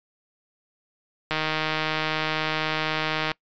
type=click train; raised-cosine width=0.3 ms; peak=-9 dBFS; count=314; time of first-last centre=1.31-3.316 s; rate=156 Hz; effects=noise-tail reverb RT60 0.1 s tail -24 dB re dry + resampled to 16000 Hz